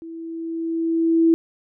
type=tone with level ramp; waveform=sine; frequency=329.1 Hz; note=E4; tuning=3 cents flat; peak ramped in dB=-33 to -11 dBFS; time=0.02-1.34 s; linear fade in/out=0 ms; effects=none